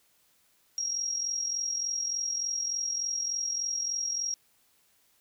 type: tone with amplitude modulation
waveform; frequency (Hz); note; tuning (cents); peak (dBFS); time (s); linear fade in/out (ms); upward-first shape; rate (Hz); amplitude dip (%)
sine; 5620; F8; +10; -26; 0.78-4.34; 0; sine; 43.4; 60
effects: white hiss -67 dBFS RMS until 5.2 s